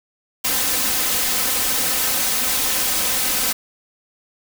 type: noise with comb filter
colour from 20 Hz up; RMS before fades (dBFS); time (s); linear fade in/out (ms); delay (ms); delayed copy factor
white; -20; 0.44-3.53; 10; 3.9; +0.65
effects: none